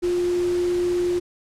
sine tone in noise, 353.7 Hz, F4, 22 cents sharp, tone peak -19 dBFS, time 0.02-1.2 s, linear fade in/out 20 ms, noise pink, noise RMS -37 dBFS, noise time 0.02-1.2 s, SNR +15 dB, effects low-pass 9000 Hz 12 dB/octave

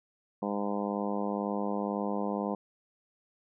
harmonic tone, 102 Hz, G#2, 31 cents flat, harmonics 2 / 3 / 4 / 5 / 6 / 7 / 8 / 9 / 10, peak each -33 / -38 / -39 / -37 / -41 / -40 / -42 / -41 / -43 dBFS, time 0.42-2.55 s, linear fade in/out 5 ms, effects none

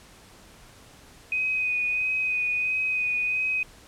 sine tone with vibrato, 2500 Hz, D#7, 8 cents sharp, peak -23 dBFS, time 1.32-3.63 s, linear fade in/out 2 ms, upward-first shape sine, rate 1.5 Hz, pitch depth 20 cents each way, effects pink hiss -51 dBFS RMS until 3.87 s + low-pass 11000 Hz 12 dB/octave

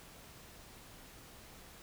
silence, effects pink hiss -55 dBFS RMS until 1.82 s

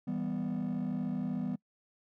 triangle chord, E minor, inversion none, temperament just, 164.81 / 197.78 / 247.2 Hz, E3 / G3 / B3, 0 / +16 / +2 cents, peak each -35 / -33 / -32 dBFS, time 0.07-1.56 s, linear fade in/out 10 ms, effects noise-tail reverb RT60 0.1 s tail -25 dB re dry + tanh soft clip ceiling -26 dBFS

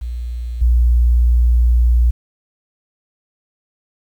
sine tone with level steps, 59.6 Hz, A#1, 39 cents sharp, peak -21 / -9 dBFS, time 0.01-2.11 s, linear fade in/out 10 ms, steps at 0.61 s, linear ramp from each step 10 ms, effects 8-bit

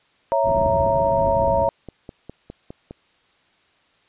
sine chord, A# diminished, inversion first, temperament equal with one note detuned, 554.4 / 662.7 / 932.3 Hz, C#5 / E5 / A#5, 0 / +9 / 0 cents, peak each -20 / -21 / -21 dBFS, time 0.32-1.69 s, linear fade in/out 0 ms
white low-pass noise, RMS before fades -28 dBFS, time 0.43-1.69 s, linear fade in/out 50 ms, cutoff 170 Hz, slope 12 dB/octave
click train, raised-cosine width 2 ms, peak -21 dBFS, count 12, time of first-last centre 0.66-2.909 s, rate 4.89 Hz
effects white hiss -60 dBFS RMS until 4.08 s + resampled to 8000 Hz

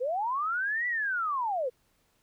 sine linear two-way sweep, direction up then down, 466.2 to 1980 to 466.2 Hz, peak -27 dBFS, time 0-1.7 s, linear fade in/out 20 ms, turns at 0.87 s, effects pink hiss -70 dBFS RMS until 2.22 s

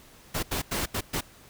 pink noise bursts at uneven times, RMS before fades -29 dBFS, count 5, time 0.34-0.43 / 0.51-0.62 / 0.71-0.86 / 0.94-1.01 / 1.13-1.21 s, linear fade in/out 10 ms, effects pink hiss -53 dBFS RMS until 1.49 s

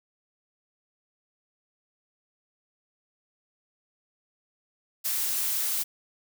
blue noise, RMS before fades -28 dBFS, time 5.04-5.84 s, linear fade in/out 20 ms, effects none

